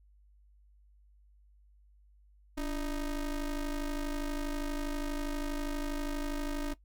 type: ring-modulated tone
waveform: square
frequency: 156.2 Hz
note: D#3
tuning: 7 cents sharp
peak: -30 dBFS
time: 2.57-6.74 s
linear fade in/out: 10 ms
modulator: 130 Hz
effects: noise-tail reverb RT60 0.1 s tail -17 dB re dry + added 50 Hz sine -59 dBFS peak until 6.84 s